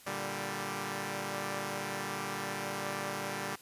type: chord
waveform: 5% pulse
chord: G minor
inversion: first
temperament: equal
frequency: 116.54 / 146.83 / 196 Hz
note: Bb2 / D3 / G3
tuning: 0 / 0 / 0 cents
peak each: -31 / -29 / -26 dBFS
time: 0.06-3.56 s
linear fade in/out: 10 ms
effects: white hiss -56 dBFS RMS until 3.61 s + resampled to 32000 Hz